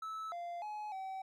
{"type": "tone with pitch steps", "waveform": "triangle", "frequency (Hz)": [1306, 693, 845, 765], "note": ["E6", "F5", "G#5", "G5"], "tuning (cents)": [-17, -14, 30, -42], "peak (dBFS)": -38, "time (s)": [0.02, 1.22], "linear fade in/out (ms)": 5, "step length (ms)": 300, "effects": []}